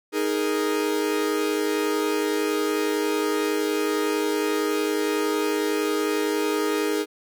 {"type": "chord", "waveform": "45% pulse", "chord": "D# suspended fourth", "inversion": "none", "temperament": "equal", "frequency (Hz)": [311.1, 415.3, 466.2], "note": ["D#4", "G#4", "A#4"], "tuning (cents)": [0, 0, 0], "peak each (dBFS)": [-26, -25, -29], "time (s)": [0.12, 7.06], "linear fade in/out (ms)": 50, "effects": []}